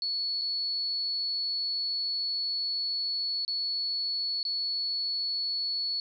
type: tone with dropouts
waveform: sine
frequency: 4407 Hz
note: C#8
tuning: 11 cents flat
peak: -28 dBFS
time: 0.02-6 s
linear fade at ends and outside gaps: 1 ms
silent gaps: 0.413-0.417 / 3.45-3.479 / 4.43-4.451 s
effects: none